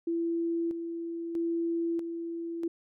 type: tone with tremolo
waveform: sine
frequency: 335.5 Hz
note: E4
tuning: 31 cents sharp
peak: -27 dBFS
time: 0.07-2.68 s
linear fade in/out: 5 ms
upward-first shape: square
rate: 0.78 Hz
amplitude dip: 50%
effects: none